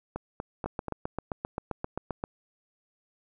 two click trains, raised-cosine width 1 ms, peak -17 / -19 dBFS, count 13 / 4, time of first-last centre 0.66-2.239 / 0.16-0.883 s, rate 7.6 / 4.15 Hz, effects none

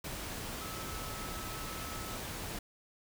sine tone in noise, 1299 Hz, E6, 26 cents flat, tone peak -47 dBFS, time 0.61-2.16 s, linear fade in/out 5 ms, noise pink, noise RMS -41 dBFS, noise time 0.04-2.59 s, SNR -9 dB, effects none

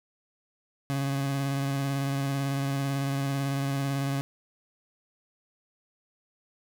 30% pulse tone with vibrato, 138.1 Hz, C#3, 6 cents flat, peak -24 dBFS, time 0.9-4.21 s, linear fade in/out 0 ms, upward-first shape square, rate 18 Hz, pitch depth 19 cents each way, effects none

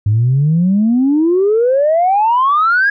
sine exponential sweep, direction up, 101.1 to 1677 Hz, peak -8 dBFS, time 0.06-2.9 s, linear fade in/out 5 ms, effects tanh soft clip ceiling -5 dBFS

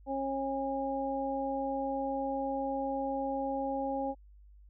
harmonic tone, 272 Hz, C#4, 33 cents flat, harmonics 1 / 2 / 3, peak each -36 / -35 / -35 dBFS, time 0.06-4.15 s, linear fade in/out 50 ms, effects added 50 Hz sine -53 dBFS peak until 4.69 s

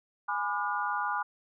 sine chord, G# diminished seventh, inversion none, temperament just, 830.6 / 996.7 / 1196.1 / 1435.3 Hz, G#5 / B5 / D6 / F6, 0 / +16 / +31 / +47 cents, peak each -34 dBFS, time 0.28-1.23 s, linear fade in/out 10 ms, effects none

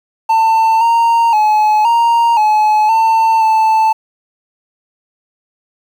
triangle tone with pitch steps, 894 / 926 / 853 / 932 / 854 / 896 / 881 Hz, A5 / A#5 / G#5 / A#5 / G#5 / A5 / A5, +27 / -12 / +46 / -1 / +48 / +31 / +2 cents, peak -6 dBFS, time 0.29-3.93 s, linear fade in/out 10 ms, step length 520 ms, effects 7-bit

